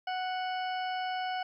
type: harmonic tone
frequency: 740 Hz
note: F#5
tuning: in tune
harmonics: 1 / 2 / 3 / 4 / 6 / 7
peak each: -32 / -40 / -45 / -43 / -52 / -51 dBFS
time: 0.07-1.43 s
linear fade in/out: 5 ms
effects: 12-bit